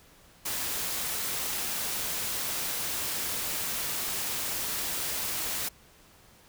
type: noise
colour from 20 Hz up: white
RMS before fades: -32 dBFS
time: 0.45-5.69 s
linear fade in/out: 10 ms
effects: pink hiss -57 dBFS RMS until 6.48 s